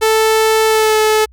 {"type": "tone with pitch glide", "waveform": "sawtooth", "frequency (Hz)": [440, 432.4], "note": ["A4", "A4"], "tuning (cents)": [0, -30], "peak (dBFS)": -6, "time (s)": [0.01, 1.26], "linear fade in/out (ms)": 20, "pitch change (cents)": -30, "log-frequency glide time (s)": [0.67, 0.97], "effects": ["added 62 Hz sine -41 dBFS peak until 1.32 s"]}